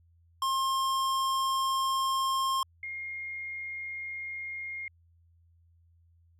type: tone pair in turn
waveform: square / sine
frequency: 1066 / 2132 Hz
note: C6 / C7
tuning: +32 / +32 cents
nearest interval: octave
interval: 1200 cents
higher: second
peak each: -27 / -35 dBFS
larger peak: first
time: 0.42-2.63 / 2.83-4.88 s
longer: first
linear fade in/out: 2 ms
effects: added 84 Hz sine -60 dBFS peak until 6.39 s + low-pass 12000 Hz 12 dB/octave